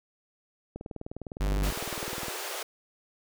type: click train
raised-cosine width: 2 ms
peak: -24 dBFS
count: 31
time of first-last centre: 0.76-2.283 s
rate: 19.7 Hz
type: tone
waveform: 45% pulse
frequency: 49.64 Hz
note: G1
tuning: 22 cents sharp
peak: -25 dBFS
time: 1.4-1.71 s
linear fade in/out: 10 ms
type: high-pass noise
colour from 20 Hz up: pink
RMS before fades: -36 dBFS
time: 1.63-2.63 s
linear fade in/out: 5 ms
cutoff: 340 Hz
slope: 96 dB/octave
effects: none